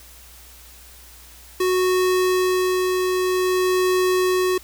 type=tone with tremolo; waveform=square; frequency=368.4 Hz; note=F#4; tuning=7 cents flat; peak=-17 dBFS; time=1.6-4.58 s; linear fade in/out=5 ms; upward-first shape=sine; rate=0.52 Hz; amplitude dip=25%; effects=added 60 Hz sine -47 dBFS peak until 4.63 s + white hiss -46 dBFS RMS until 4.63 s